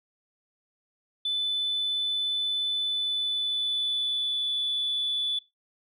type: tone with pitch glide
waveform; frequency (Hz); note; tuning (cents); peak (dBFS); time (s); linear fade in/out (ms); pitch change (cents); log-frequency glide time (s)
sine; 3503 to 3465; A7 to A7; -8 to -27; -24; 1.25-5.39; 5; -19; 2.72-4.54
effects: noise-tail reverb RT60 0.2 s tail -18 dB re dry + tanh soft clip ceiling -21 dBFS